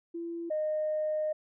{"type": "tone pair in turn", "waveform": "sine", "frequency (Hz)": [337.6, 615.2], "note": ["E4", "D#5"], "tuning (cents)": [41, -20], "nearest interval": "minor seventh", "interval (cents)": 1039, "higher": "second", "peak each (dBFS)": [-34, -27], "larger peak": "second", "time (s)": [[0.14, 0.5], [0.5, 1.33]], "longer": "second", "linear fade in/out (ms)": 10, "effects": ["tanh soft clip ceiling -23 dBFS"]}